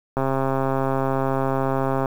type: click train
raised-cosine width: 1 ms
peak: -9 dBFS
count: 254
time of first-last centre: 0.17-2.058 s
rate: 134 Hz
effects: 7-bit